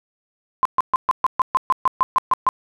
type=tone bursts; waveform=sine; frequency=1039 Hz; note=C6; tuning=12 cents flat; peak=-12 dBFS; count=13; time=0.63-2.489 s; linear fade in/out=0 ms; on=23 ms; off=130 ms; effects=none